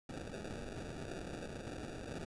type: noise with sample-and-hold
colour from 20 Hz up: white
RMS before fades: -45 dBFS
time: 0.09-2.25 s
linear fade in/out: 5 ms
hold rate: 1050 Hz
effects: resampled to 22050 Hz